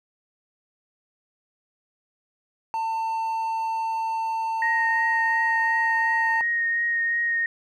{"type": "tone", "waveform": "triangle", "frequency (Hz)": 897, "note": "A5", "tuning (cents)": 33, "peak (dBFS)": -22, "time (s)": [2.74, 6.41], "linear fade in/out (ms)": 0}
{"type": "tone with vibrato", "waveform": "sine", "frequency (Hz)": 1864.7, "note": "A#6", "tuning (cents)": 0, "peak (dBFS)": -21, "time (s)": [4.62, 7.46], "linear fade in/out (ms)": 2, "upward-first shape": "triangle", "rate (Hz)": 2.8, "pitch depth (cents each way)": 15}
{"effects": []}